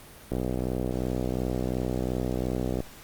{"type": "click train", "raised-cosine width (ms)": 2, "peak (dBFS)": -15, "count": 157, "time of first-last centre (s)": [0.32, 2.804], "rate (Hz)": 62.8, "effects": ["pink hiss -48 dBFS RMS until 3.03 s", "Opus 32 kbps"]}